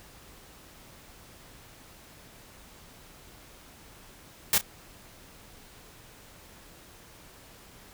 white noise with echo, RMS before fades -22 dBFS, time 4.53-4.58 s, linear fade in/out 2 ms, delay 32 ms, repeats 1, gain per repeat -15 dB, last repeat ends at 4.612 s, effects pink hiss -52 dBFS RMS until 7.93 s

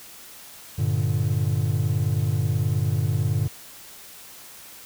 triangle chord, G minor, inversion none, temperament equal, 98 / 116.54 / 146.83 Hz, G2 / Bb2 / D3, 0 / 0 / 0 cents, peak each -22 / -22 / -23 dBFS, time 0.78-3.48 s, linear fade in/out 10 ms, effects tanh soft clip ceiling -10 dBFS + white hiss -44 dBFS RMS until 4.85 s

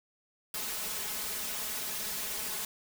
white noise with comb filter, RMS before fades -36 dBFS, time 0.54-2.65 s, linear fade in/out 2 ms, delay 4.7 ms, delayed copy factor +1, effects none

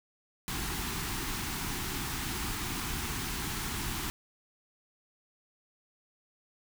pink band-stop noise, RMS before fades -35 dBFS, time 0.48-4.1 s, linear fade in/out 0 ms, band 400 to 780 Hz, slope 48 dB/octave, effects none

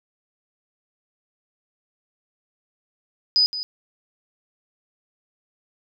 sine tone with echo, 4978 Hz, D#8, in tune, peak -14 dBFS, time 3.36-3.46 s, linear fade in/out 0 ms, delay 170 ms, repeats 1, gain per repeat -12 dB, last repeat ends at 3.63 s, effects none

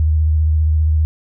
sine tone with vibrato, 77.78 Hz, D#2, in tune, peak -11 dBFS, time 0-1.05 s, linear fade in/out 0 ms, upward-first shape square, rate 15 Hz, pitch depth 29 cents each way, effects none

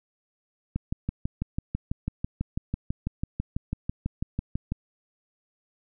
click train, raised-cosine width 5 ms, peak -15 dBFS, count 25, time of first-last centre 0.76-4.72 s, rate 6.06 Hz, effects none

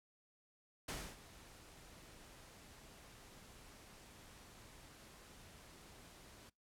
pink noise with ADSR envelope, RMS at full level -43 dBFS, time 0.88-6.5 s, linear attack 7 ms, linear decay 270 ms, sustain -16 dB, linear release 12 ms, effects noise-tail reverb RT60 0.2 s tail -24 dB re dry + low-pass 12000 Hz 12 dB/octave

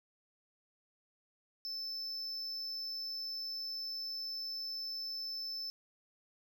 triangle tone, 5274 Hz, E8, in tune, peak -37 dBFS, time 1.65-5.7 s, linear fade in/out 0 ms, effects none

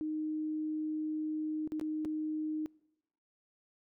sine tone with dropouts, 309.3 Hz, D#4, 10 cents flat, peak -33 dBFS, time 0.01-2.66 s, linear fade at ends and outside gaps 0 ms, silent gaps 1.675-1.72 / 1.797-1.812 / 2.049-2.055 s, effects noise-tail reverb RT60 1.0 s tail -25 dB re dry

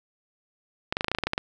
clicks, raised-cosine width 0.3 ms, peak -9 dBFS, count 12, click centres 0.925 / 0.969 / 1.009 / 1.045 / 1.083 / 1.116 / 1.149 / 1.186 / 1.237 / 1.27 / 1.334 / 1.379 s, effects none

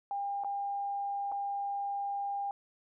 sine tone with dropouts, 802 Hz, G5, 39 cents sharp, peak -32 dBFS, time 0.11-2.51 s, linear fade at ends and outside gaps 1 ms, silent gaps 0.437-0.446 / 1.317-1.321 s, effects none

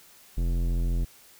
sine tone with tanh clipping, 43 Hz, F1, 26 cents flat, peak -25 dBFS, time 0.37-1.05 s, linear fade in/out 10 ms, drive 16 dB, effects white hiss -54 dBFS RMS until 1.39 s

